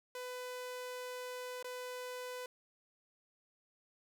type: tone with dropouts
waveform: sawtooth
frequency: 500 Hz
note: B4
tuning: 21 cents sharp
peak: -38 dBFS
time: 0.15-2.46 s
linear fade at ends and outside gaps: 2 ms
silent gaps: 1.627-1.644 s
effects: none